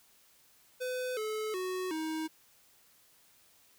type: tone with pitch steps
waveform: square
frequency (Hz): 505 / 432.1 / 369.7 / 316.3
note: B4 / A4 / F#4 / D#4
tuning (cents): +39 / -31 / -1 / +29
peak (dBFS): -34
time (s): 0.8-2.28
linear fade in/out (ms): 20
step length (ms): 370
effects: white hiss -64 dBFS RMS until 3.78 s